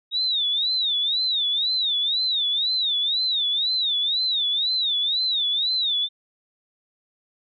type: tone with vibrato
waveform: sine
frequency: 3729 Hz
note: A#7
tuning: in tune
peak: -20 dBFS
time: 0.11-6.09 s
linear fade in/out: 50 ms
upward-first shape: sine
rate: 2 Hz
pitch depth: 160 cents each way
effects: none